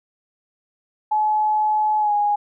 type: tone with pitch glide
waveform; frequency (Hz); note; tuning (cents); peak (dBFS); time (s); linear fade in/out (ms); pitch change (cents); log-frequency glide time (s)
sine; 854 to 826.8; G#5 to G#5; +48 to -8; -16; 1.11-2.36; 10; -56; 1.99-2.13
effects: none